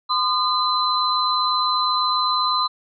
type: tone cluster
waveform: sine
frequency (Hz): 1023 / 1216 / 4043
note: C6 / D#6 / B7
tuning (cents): -39 / -40 / +40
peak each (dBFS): -22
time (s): 0.09-2.68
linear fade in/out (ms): 20
effects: none